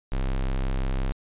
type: tone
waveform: square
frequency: 32.87 Hz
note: C1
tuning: 9 cents sharp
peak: -24 dBFS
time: 0.12-1.12 s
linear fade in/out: 0 ms
effects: resampled to 8000 Hz